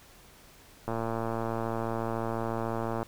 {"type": "click train", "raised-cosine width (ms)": 1, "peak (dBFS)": -18, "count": 246, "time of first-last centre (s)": [0.88, 3.029], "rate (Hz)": 114, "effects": ["pink hiss -55 dBFS RMS until 3.07 s"]}